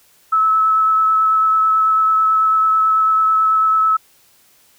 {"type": "tone with vibrato", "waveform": "sine", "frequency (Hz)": 1300, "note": "E6", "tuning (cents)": -24, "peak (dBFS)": -11, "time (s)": [0.32, 3.97], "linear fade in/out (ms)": 10, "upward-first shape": "sine", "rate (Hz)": 9.1, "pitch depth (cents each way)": 12, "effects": ["white hiss -53 dBFS RMS until 4.78 s"]}